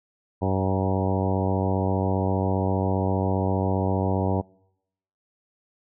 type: harmonic tone with a mistuned harmonic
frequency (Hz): 95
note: F#2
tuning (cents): +46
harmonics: 1 / 2 / 3 / 4 / 5 / 6 / 7 / 8 / 9 / 10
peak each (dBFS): -25 / -28 / -30 / -31 / -32 / -33 / -33 / -34 / -35 / -35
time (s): 0.41-4.42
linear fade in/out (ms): 20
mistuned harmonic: 8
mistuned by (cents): +17
effects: noise-tail reverb RT60 0.8 s tail -26 dB re dry

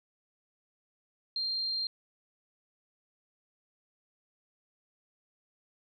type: tone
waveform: sine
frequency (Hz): 4186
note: C8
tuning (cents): 0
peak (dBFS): -30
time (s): 1.36-1.87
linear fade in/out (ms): 2
effects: none

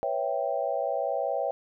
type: chord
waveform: sine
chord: C# half-diminished seventh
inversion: third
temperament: equal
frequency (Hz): 493.9 / 554.4 / 659.3 / 784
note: B4 / C#5 / E5 / G5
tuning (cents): 0 / 0 / 0 / 0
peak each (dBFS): -34 / -30 / -31 / -32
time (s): 0.03-1.51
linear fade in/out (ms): 0
effects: none

